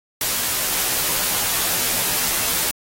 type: noise with comb filter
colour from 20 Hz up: white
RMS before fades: -21 dBFS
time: 0.21-2.71 s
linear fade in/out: 2 ms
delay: 14 ms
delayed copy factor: -1
effects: AAC 48 kbps

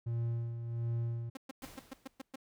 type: tone with tremolo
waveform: triangle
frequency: 116.9 Hz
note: A#2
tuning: 5 cents sharp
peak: -29 dBFS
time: 0.06-1.3 s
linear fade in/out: 10 ms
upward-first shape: sine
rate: 1.4 Hz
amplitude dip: 55%
type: tone bursts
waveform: sawtooth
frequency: 266.1 Hz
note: C4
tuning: 29 cents sharp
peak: -37 dBFS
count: 8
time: 1.35-2.358 s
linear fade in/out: 5 ms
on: 21 ms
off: 120 ms
type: noise with exponential decay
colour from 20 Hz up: pink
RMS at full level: -48 dBFS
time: 1.62-2.36 s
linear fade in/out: 2 ms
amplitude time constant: 160 ms
effects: none

